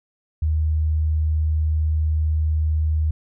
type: tone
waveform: sine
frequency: 77.78 Hz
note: D#2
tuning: in tune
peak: -17 dBFS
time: 0.42-3.11 s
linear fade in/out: 5 ms
effects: none